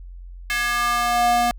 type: tone with high-pass filter sweep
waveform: square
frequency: 239.2 Hz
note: A#3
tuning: 45 cents sharp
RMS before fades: -20 dBFS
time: 0.5-1.51 s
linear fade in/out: 0 ms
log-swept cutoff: 1900 to 520 Hz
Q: 2.8
effects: added 44 Hz sine -35 dBFS peak until 1.58 s